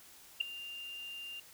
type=tone with ADSR envelope; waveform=sine; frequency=2794 Hz; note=F7; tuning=in tune; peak=-24 dBFS; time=0.4-1.4 s; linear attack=11 ms; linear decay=3 ms; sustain=-18 dB; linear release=4 ms; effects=white hiss -57 dBFS RMS until 1.53 s